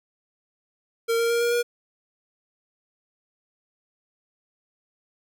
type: tone with pitch steps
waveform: square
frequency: 460 / 464.5 / 469.1 / 473.8 / 478.4 Hz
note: A#4 / A#4 / A#4 / A#4 / A#4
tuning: -23 / -6 / +11 / +28 / +45 cents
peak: -21 dBFS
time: 1.08-1.63 s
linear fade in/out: 20 ms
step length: 110 ms
effects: none